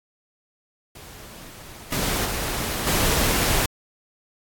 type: noise with level steps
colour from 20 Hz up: pink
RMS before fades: -42 / -24 / -27 / -21 dBFS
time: 0.95-3.66 s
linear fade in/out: 5 ms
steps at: 1.92 / 2.25 / 2.87 s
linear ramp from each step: 5 ms
effects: AAC 64 kbps